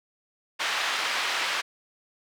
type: band-pass noise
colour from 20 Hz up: pink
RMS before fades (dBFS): -28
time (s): 0.59-1.62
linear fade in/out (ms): 20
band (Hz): 1200 to 3900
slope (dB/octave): 12
effects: none